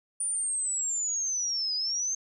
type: linear two-way sweep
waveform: sine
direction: down then up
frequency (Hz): 9400 to 4913 to 6380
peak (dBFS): -27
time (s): 0.2-2.15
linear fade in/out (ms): 5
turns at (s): 1.75
effects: none